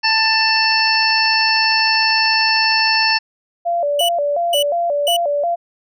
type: harmonic tone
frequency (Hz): 887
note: A5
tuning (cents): +14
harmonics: 1 / 2 / 3 / 5 / 6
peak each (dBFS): -19 / -19 / -19 / -19 / -19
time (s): 0.03-3.19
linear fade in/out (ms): 20
type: tone with vibrato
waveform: sine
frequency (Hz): 631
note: D#5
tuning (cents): +24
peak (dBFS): -15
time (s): 3.65-5.56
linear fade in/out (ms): 20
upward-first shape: square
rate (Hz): 2.8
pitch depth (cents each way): 150
type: tone bursts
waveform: 45% pulse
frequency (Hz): 2960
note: F#7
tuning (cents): 0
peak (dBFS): -15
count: 3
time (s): 3.99-5.167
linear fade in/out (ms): 5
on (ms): 99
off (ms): 440
effects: none